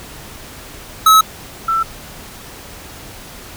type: tone pair in turn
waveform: square / sine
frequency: 1291 / 1333.4 Hz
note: E6 / E6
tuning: -37 / +19 cents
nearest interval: minor second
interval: 56 cents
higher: second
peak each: -6 / -13 dBFS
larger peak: first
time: 1.06-1.21 / 1.68-1.83 s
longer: neither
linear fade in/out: 5 ms
effects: pink hiss -35 dBFS RMS until 3.56 s